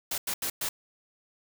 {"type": "noise bursts at uneven times", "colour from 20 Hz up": "white", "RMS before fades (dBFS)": -31, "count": 4, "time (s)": [[0.11, 0.18], [0.27, 0.34], [0.42, 0.5], [0.61, 0.69]], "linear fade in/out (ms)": 5, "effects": []}